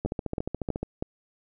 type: two click trains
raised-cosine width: 2 ms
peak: -15 / -16 dBFS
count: 4 / 12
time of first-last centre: 0.06-1.025 / 0.05-0.83 s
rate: 3.11 / 14.1 Hz
effects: none